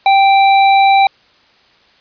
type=tone; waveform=square; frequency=784 Hz; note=G5; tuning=in tune; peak=-7 dBFS; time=0.06-1.07 s; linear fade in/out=2 ms; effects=white hiss -50 dBFS RMS until 2 s + resampled to 11025 Hz